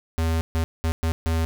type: tone bursts at uneven times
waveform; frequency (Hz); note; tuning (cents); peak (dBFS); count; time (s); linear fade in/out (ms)
square; 81.5; E2; -19; -21; 5; 0.18-0.41 / 0.55-0.64 / 0.84-0.92 / 1.03-1.12 / 1.26-1.45; 0
effects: none